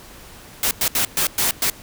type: noise bursts at uneven times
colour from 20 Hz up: white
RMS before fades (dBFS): -19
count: 6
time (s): 0.63-0.71 / 0.81-0.88 / 0.95-1.05 / 1.17-1.27 / 1.38-1.51 / 1.62-1.7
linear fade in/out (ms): 2
effects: pink hiss -42 dBFS RMS until 1.82 s